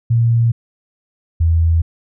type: tone pair in turn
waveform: sine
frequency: 116.54 / 82.44 Hz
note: A#2 / E2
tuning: 0 / +1 cents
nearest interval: tritone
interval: 599 cents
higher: first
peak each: -10 dBFS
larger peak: neither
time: 0.1-0.52 / 1.4-1.82 s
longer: neither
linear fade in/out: 10 ms
effects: none

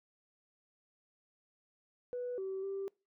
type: tone with pitch steps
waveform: sine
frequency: 492.3 / 383.3 / 391.4 Hz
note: B4 / G4 / G4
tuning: -6 / -39 / -3 cents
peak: -35 dBFS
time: 2.13-2.88 s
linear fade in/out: 0 ms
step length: 250 ms
effects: noise-tail reverb RT60 0.3 s tail -26 dB re dry + tanh soft clip ceiling -32 dBFS

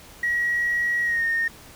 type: tone with pitch glide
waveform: triangle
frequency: 1910 to 1838.6 Hz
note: A#6 to A#6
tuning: +42 to -24 cents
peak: -17 dBFS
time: 0.23-1.48 s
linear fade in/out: 5 ms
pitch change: -66 cents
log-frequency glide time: 1.02-1.24 s
effects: tanh soft clip ceiling -18 dBFS + pink hiss -46 dBFS RMS until 1.75 s

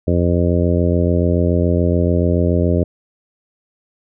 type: harmonic tone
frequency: 87 Hz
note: F2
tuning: 6 cents flat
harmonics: 1 / 2 / 3 / 4 / 5 / 6 / 7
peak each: -16 / -19 / -21 / -22 / -23 / -24 / -24 dBFS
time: 0.07-2.84 s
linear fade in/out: 10 ms
effects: none

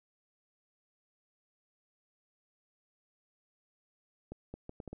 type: accelerating click train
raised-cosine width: 2 ms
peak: -29 dBFS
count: 6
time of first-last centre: 4.32-4.93 s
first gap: 220 ms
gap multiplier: 0.7
effects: none

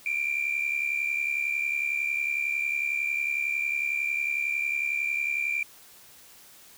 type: tone pair together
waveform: sine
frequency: 2320 / 2391 Hz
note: D7 / D7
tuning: -22 / +30 cents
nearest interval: minor second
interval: 52 cents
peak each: -29 / -26 dBFS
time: 0.06-5.63 s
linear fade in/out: 2 ms
effects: tanh soft clip ceiling -20 dBFS + white hiss -52 dBFS RMS until 6.77 s

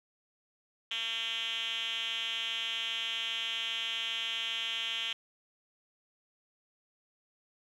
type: tone with band-pass filter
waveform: 5% pulse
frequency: 227.5 Hz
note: A#3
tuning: 42 cents flat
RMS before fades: -35 dBFS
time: 0.91-5.13 s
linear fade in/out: 2 ms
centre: 3200 Hz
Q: 7.7
effects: none

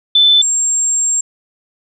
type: tone pair in turn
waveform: sine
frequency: 3520 / 7459 Hz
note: A7 / A#8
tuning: 0 / 0 cents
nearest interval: octave + minor second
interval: 1300 cents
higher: second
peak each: -6 / -12 dBFS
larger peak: first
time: 0.15-0.42 / 0.42-1.21 s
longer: second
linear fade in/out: 5 ms
effects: none

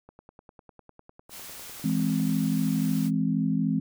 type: click train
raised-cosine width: 1 ms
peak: -34 dBFS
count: 23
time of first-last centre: 0.09-2.299 s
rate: 9.96 Hz
type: noise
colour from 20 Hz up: white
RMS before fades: -42 dBFS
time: 1.29-3.11 s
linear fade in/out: 50 ms
type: chord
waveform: sine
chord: E augmented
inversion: none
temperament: equal with one note detuned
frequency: 164.81 / 208.6 / 261.6 Hz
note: E3 / G#3 / B#3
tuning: 0 / +8 / 0 cents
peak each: -27 dBFS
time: 1.84-3.8 s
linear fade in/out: 5 ms
effects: none

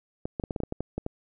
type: clicks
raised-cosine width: 2 ms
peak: -17 dBFS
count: 11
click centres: 0.255 / 0.398 / 0.438 / 0.508 / 0.562 / 0.603 / 0.635 / 0.724 / 0.806 / 0.98 / 1.064 s
effects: none

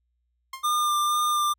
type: tone with exponential decay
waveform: sawtooth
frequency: 1060 Hz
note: C6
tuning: 22 cents sharp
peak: -27 dBFS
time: 0.53-0.7 s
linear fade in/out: 5 ms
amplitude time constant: 35 ms
type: tone with vibrato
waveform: square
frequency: 1200 Hz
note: D6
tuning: 37 cents sharp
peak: -22 dBFS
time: 0.63-1.54 s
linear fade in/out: 20 ms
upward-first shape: sine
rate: 2.1 Hz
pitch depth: 16 cents each way
effects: added 60 Hz sine -70 dBFS peak until 1.58 s

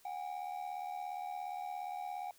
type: ring-modulated tone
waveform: triangle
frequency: 769 Hz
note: G5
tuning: 33 cents flat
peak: -34 dBFS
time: 0.05-2.31 s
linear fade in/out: 2 ms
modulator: 38.6 Hz
effects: white hiss -65 dBFS RMS until 2.38 s

